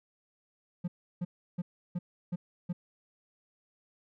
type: tone bursts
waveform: triangle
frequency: 176.1 Hz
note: F3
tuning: 15 cents sharp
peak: -28 dBFS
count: 6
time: 0.84-2.73 s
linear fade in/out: 10 ms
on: 40 ms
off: 330 ms
effects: none